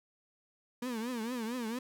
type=tone with vibrato; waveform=35% pulse; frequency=236 Hz; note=A#3; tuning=22 cents sharp; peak=-33 dBFS; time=0.82-1.79 s; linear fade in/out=5 ms; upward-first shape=triangle; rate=4.4 Hz; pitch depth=170 cents each way; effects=none